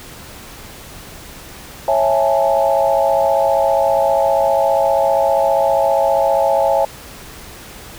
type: chord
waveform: sine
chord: A major seventh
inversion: first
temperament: just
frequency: 550 / 660 / 825 / 880 Hz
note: C#5 / E5 / G#5 / A5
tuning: -14 / +2 / -12 / 0 cents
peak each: -16 / -16 / -18 / -21 dBFS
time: 1.88-6.85 s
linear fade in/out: 2 ms
effects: pink hiss -36 dBFS RMS until 7.98 s